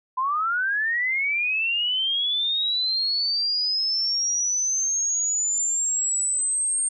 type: linear sweep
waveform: sine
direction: up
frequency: 1002 to 8660 Hz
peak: -21 dBFS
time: 0.17-6.89 s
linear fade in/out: 10 ms
effects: none